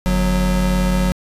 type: tone pair together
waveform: square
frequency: 48.71 / 183.1 Hz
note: G1 / F#3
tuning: -10 / -18 cents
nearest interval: octave + major seventh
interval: 2292 cents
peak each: -18 dBFS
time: 0.06-1.12 s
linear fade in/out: 0 ms
effects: resampled to 32000 Hz